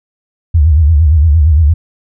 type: tone with vibrato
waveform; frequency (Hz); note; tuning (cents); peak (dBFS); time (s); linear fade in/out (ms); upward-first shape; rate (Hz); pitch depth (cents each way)
sine; 77.3; D#2; -11; -4; 0.54-1.74; 10; sine; 8.7; 160
effects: none